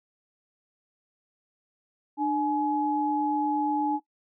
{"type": "tone pair together", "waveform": "sine", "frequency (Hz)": [298.6, 844.6], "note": ["D4", "G#5"], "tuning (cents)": [29, 29], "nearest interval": "octave + tritone", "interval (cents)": 1800, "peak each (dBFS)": -26, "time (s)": [2.17, 4], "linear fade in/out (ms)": 50, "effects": ["noise-tail reverb RT60 0.1 s tail -18 dB re dry"]}